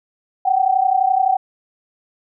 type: tone pair together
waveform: sine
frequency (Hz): 745 / 776.7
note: F#5 / G5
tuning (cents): +12 / -16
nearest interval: minor second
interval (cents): 72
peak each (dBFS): -16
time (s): 0.45-1.37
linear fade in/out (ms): 10
effects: none